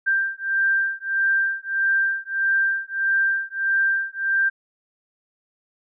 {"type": "beating tone pair", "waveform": "sine", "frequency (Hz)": [1578, 1579.6], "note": ["G6", "G6"], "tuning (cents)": [11, 13], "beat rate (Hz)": 1.6, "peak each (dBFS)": [-22, -22], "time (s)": [0.06, 4.5], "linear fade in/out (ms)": 20, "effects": []}